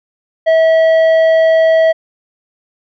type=tone with tanh clipping; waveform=sine; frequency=647 Hz; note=E5; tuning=32 cents flat; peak=-8 dBFS; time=0.46-1.93 s; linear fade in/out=20 ms; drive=8 dB; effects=none